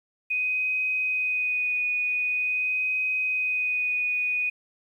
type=tone with vibrato; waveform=sine; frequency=2495 Hz; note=D#7; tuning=4 cents sharp; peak=-23 dBFS; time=0.3-4.5 s; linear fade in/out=10 ms; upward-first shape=sine; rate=0.45 Hz; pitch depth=14 cents each way; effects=10-bit